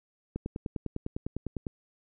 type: click train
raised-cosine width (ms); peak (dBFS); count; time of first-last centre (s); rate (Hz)
3; -20; 14; 0.36-1.668; 9.94
effects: none